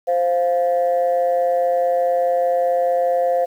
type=tone pair together; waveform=sine; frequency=523.3 / 698.5 Hz; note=C5 / F5; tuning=0 / 0 cents; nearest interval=perfect fourth; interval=500 cents; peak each=-16 / -18 dBFS; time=0.07-3.46 s; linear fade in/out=20 ms; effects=tanh soft clip ceiling -10 dBFS + 8-bit